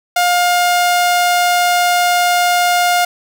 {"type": "tone", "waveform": "sawtooth", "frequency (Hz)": 709, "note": "F5", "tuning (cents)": 26, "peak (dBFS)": -7, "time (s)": [0.16, 3.05], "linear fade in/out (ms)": 5, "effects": []}